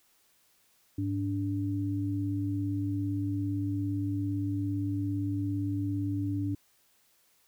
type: tone pair together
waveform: sine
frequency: 102.53 / 290 Hz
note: G#2 / D4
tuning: -22 / -22 cents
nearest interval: octave + tritone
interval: 1800 cents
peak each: -31 / -31 dBFS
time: 0.98-6.55 s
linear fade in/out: 5 ms
effects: white hiss -67 dBFS RMS until 7.47 s